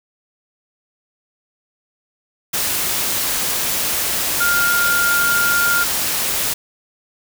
sine tone in noise, 1405 Hz, F6, 10 cents sharp, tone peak -15 dBFS, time 4.4-5.84 s, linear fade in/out 10 ms, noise white, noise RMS -20 dBFS, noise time 2.53-6.54 s, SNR +2 dB, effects none

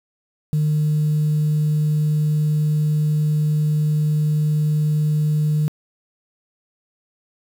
sine tone, 151.7 Hz, D#3, 44 cents flat, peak -14 dBFS, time 0.53-5.68 s, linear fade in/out 0 ms, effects tanh soft clip ceiling -13 dBFS + 7-bit

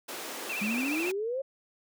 pink high-pass noise, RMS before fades -39 dBFS, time 0.08-1.12 s, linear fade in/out 10 ms, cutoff 280 Hz, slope 24 dB/octave
sine tone with vibrato, 2523 Hz, D#7, 23 cents sharp, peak -32 dBFS, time 0.49-1.11 s, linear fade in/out 10 ms, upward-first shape sine, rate 14 Hz, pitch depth 130 cents each way
sine exponential sweep, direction up, 200 to 554.4 Hz, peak -29 dBFS, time 0.61-1.42 s, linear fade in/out 10 ms
effects none

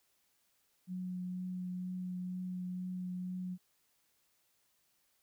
sine tone with vibrato, 182.1 Hz, F#3, 27 cents flat, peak -37 dBFS, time 0.87-3.58 s, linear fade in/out 50 ms, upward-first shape triangle, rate 2.1 Hz, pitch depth 13 cents each way, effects white hiss -75 dBFS RMS until 5.22 s

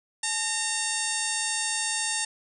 harmonic tone with a mistuned harmonic, 914 Hz, A#5, 34 cents flat, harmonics 1 / 2 / 3 / 4 / 5 / 6 / 7 / 8 / 9 / 10, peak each -37 / -34 / -37 / -36 / -37 / -37 / -37 / -35 / -34 / -32 dBFS, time 0.23-2.25 s, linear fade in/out 5 ms, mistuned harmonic 1, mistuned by -110 cents, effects none

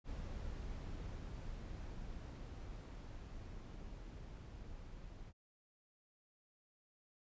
brown noise with level ramp, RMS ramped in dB -45 to -52 dBFS, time 0.04-5.33 s, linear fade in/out 50 ms, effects resampled to 16000 Hz

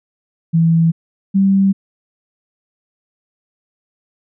sine tone pair in turn, 164.81 / 194.71 Hz, E3 / G3, 0 / -11 cents, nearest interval minor third, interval 289 cents, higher second, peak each -9 dBFS, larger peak neither, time 0.53-0.92 / 1.34-1.73 s, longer neither, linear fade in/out 20 ms, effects none

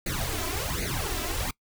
pink noise with flanger, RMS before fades -30 dBFS, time 0.06-1.51 s, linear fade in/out 5 ms, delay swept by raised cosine 0.46 to 3.06 ms, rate 1.3 Hz, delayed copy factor +0.9, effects noise-tail reverb RT60 0.1 s tail -23 dB re dry

